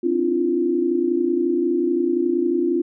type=tone cluster; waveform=sine; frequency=261.1 / 291.5 / 315.3 / 346.6 Hz; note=C4 / D4 / D#4 / F4; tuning=-3 / -13 / +23 / -13 cents; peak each=-24 / -27 / -27 / -19 dBFS; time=0.03-2.82 s; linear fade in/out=10 ms; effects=none